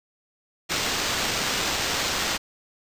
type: noise with sample-and-hold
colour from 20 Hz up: white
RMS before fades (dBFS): -26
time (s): 0.69-2.38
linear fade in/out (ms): 20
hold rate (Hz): 11025
effects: resampled to 32000 Hz